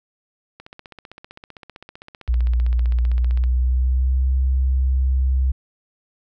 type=click train; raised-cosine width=0.3 ms; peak=-23 dBFS; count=45; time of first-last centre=0.6-3.439 s; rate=15.5 Hz
type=tone with pitch glide; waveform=sine; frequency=60.1 to 65.16 Hz; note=B1 to C2; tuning=-46 to -7 cents; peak=-15 dBFS; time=2.28-5.52 s; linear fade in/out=10 ms; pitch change=+139 cents; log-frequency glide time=3.01-4.29 s
effects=none